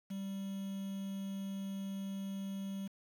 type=tone with quantisation; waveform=triangle; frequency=195.3 Hz; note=G3; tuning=6 cents flat; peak=-36 dBFS; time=0.1-2.88 s; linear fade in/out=10 ms; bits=9; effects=none